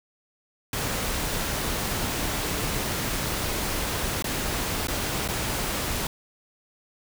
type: noise with dropouts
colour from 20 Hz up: pink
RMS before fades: -28 dBFS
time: 0.73-6.07 s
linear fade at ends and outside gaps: 2 ms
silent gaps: 4.224-4.242 / 4.871-4.883 / 5.278-5.286 s
effects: none